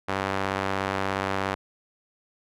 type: tone with band-pass filter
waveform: sawtooth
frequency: 96.9 Hz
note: G2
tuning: 20 cents flat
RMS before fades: -28 dBFS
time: 0.08-1.55 s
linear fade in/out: 10 ms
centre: 1200 Hz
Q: 0.75
effects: none